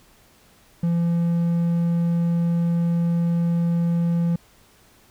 triangle tone, 170 Hz, F3, 46 cents flat, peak -16 dBFS, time 0.83-4.36 s, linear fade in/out 5 ms, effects pink hiss -55 dBFS RMS until 5.1 s

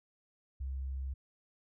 sine tone, 66.6 Hz, C2, 31 cents sharp, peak -35 dBFS, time 0.6-1.14 s, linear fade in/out 10 ms, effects none

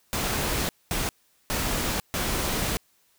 pink noise bursts at uneven times, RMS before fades -27 dBFS, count 4, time 0.13-0.69 / 0.91-1.09 / 1.5-2 / 2.14-2.77 s, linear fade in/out 0 ms, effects white hiss -65 dBFS RMS until 3.18 s

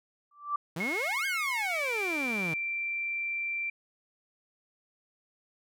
sine tone with exponential growth, 1169 Hz, D6, 8 cents flat, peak -24 dBFS, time 0.31-0.56 s, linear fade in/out 5 ms, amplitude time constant 53 ms
sawtooth exponential two-way sweep, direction up then down, 152.2 to 1638 to 152.2 Hz, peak -29 dBFS, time 0.76-2.54 s, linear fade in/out 5 ms, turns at 1.26 s
sine tone with pitch glide, 2170 to 2353 Hz, C#7 to D7, -37 to +3 cents, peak -30 dBFS, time 0.8-3.7 s, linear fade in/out 5 ms, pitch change +140 cents, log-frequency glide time 1.57-1.92 s
effects none

